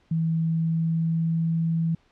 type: tone with pitch glide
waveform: sine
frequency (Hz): 162.8 to 164.41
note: E3 to E3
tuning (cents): -21 to -4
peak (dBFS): -21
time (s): 0.11-1.95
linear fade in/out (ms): 5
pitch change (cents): +17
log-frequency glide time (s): 0.3-1.47
effects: pink hiss -63 dBFS RMS until 2.11 s + low-pass 4000 Hz 12 dB/octave